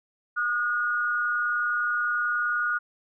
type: tone pair together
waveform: sine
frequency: 1226 / 1445 Hz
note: D#6 / F#6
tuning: -26 / -41 cents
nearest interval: minor third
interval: 285 cents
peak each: -30 / -24 dBFS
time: 0.36-2.79 s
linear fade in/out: 20 ms
effects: none